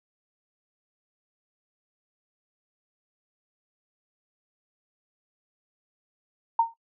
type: tone with exponential decay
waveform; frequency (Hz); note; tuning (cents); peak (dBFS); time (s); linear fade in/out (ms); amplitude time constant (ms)
sine; 917; A#5; -29; -14; 6.59-6.74; 5; 31
effects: noise-tail reverb RT60 0.1 s tail -17 dB re dry